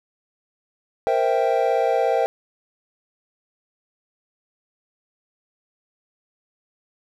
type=chord; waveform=triangle; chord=C dominant seventh; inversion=third; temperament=equal; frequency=466.2 / 523.3 / 659.3 / 784 Hz; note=Bb4 / C5 / E5 / G5; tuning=0 / 0 / 0 / 0 cents; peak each=-21 dBFS; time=1.07-2.26 s; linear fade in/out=0 ms; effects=none